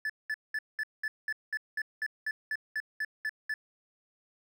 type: tone bursts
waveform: triangle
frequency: 1738 Hz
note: A6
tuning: 22 cents flat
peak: -28 dBFS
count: 15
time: 0.05-3.54 s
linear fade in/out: 2 ms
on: 46 ms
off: 200 ms
effects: none